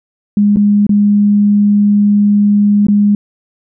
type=tone with dropouts; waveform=sine; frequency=205.4 Hz; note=G#3; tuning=19 cents flat; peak=-6 dBFS; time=0.37-3.15 s; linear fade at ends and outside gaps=2 ms; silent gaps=0.561-0.569 / 0.867-0.893 / 2.868-2.884 s; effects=none